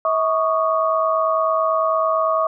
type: tone cluster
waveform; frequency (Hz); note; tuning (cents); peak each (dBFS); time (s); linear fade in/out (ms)
sine; 643 / 1116 / 1225; E5 / C#6 / D#6; -43 / +11 / -27; -19 / -20 / -23; 0.05-2.47; 2
effects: none